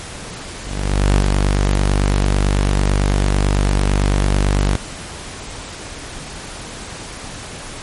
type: tone with ADSR envelope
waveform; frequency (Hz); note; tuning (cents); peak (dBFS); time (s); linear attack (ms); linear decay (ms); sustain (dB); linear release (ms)
sawtooth; 49; G1; 0; -6; 0.6-4.76; 570; 50; -3; 5
effects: pink hiss -31 dBFS RMS until 7.82 s + MP3 48 kbps